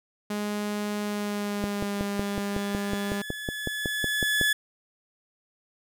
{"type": "tone with pitch glide", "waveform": "sawtooth", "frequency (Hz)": [207.7, 201.7], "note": ["G#3", "G3"], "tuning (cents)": [0, 50], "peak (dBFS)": -24, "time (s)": [0.3, 3.22], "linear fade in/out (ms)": 5, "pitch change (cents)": -50, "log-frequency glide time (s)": [1.01, 2.01]}
{"type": "tone with exponential growth", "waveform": "30% pulse", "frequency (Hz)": 1713, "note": "A6", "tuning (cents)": -47, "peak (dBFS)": -18, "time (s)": [1.26, 4.53], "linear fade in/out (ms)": 5, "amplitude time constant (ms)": 710}
{"type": "click train", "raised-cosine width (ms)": 2, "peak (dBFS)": -15, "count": 16, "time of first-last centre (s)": [1.64, 4.413], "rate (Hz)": 5.41}
{"effects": []}